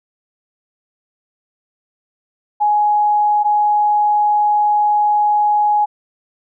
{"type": "tone pair in turn", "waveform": "sine", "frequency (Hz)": [836, 836], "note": ["G#5", "G#5"], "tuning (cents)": [11, 11], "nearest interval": "unison", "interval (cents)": 0, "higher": "neither", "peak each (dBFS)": -11, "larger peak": "neither", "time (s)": [[2.6, 3.44], [3.44, 5.86]], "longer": "second", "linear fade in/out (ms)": 20, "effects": []}